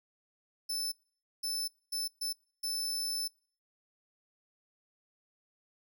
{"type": "tone bursts at uneven times", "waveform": "sawtooth", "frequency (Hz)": 5274, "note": "E8", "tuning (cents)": 0, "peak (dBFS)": -30, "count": 5, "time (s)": [[0.69, 0.92], [1.43, 1.68], [1.92, 2.08], [2.21, 2.33], [2.63, 3.28]], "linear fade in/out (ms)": 10, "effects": ["noise-tail reverb RT60 0.5 s tail -25 dB re dry"]}